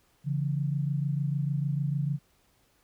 sine tone pair together, 141 / 167.68 Hz, C#3 / E3, +30 / +30 cents, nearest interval minor third, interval 300 cents, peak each -27 / -32 dBFS, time 0.24-2.19 s, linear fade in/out 50 ms, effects pink hiss -67 dBFS RMS until 2.83 s

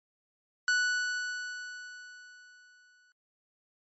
45% pulse tone with exponential decay, 1480 Hz, F#6, in tune, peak -23 dBFS, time 0.68-3.12 s, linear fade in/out 1 ms, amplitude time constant 530 ms, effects MP3 32 kbps

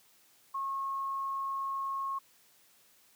sine tone, 1088 Hz, C#6, 33 cents flat, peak -32 dBFS, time 0.54-2.19 s, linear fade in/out 10 ms, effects white hiss -64 dBFS RMS until 3.15 s + high-pass 100 Hz 12 dB/octave

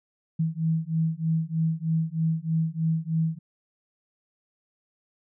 sine beating tone pair, 160 / 163.2 Hz, D#3 / E3, +49 / -17 cents, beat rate 3.2 Hz, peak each -26 / -26 dBFS, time 0.39-3.39 s, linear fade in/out 10 ms, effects none

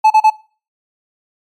triangle tone bursts, 867 Hz, A5, 26 cents flat, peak -3 dBFS, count 3, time 0.04-0.302 s, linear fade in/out 10 ms, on 64 ms, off 35 ms, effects noise-tail reverb RT60 0.4 s tail -22 dB re dry + MP3 64 kbps

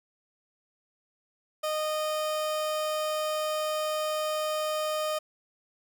30% pulse tone, 616 Hz, D#5, 17 cents flat, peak -25 dBFS, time 1.63-5.19 s, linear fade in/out 10 ms, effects none

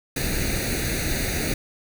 pink noise with comb filter, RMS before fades -25 dBFS, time 0.16-1.54 s, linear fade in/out 5 ms, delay 0.47 ms, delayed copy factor +0.85, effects none

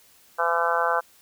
harmonic tone, 169.1 Hz, E3, 44 cents sharp, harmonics 3 / 4 / 5 / 6 / 7 / 8 / 9, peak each -28 / -28 / -28 / -28 / -28 / -28 / -28 dBFS, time 0.38-1.01 s, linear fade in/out 20 ms, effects white hiss -56 dBFS RMS until 1.21 s

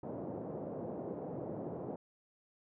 white band-pass noise, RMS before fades -42 dBFS, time 0.03-1.96 s, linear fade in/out 2 ms, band 110 to 620 Hz, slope 24 dB/octave, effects none

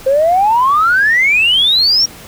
sine exponential sweep, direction up, 518 to 5680 Hz, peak -7 dBFS, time 0.06-2.06 s, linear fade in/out 10 ms, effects tanh soft clip ceiling -3 dBFS + pink hiss -35 dBFS RMS until 2.27 s

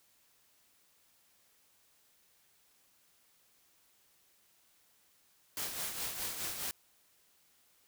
white noise with tremolo, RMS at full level -37 dBFS, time 5.57-6.71 s, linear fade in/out 0 ms, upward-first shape sine, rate 4.8 Hz, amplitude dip 50%, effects white hiss -69 dBFS RMS until 7.87 s

